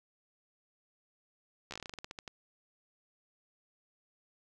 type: slowing click train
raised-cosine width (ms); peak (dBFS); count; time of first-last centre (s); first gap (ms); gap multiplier
0.2; -25; 15; 1.71-2.278; 13; 1.16
effects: none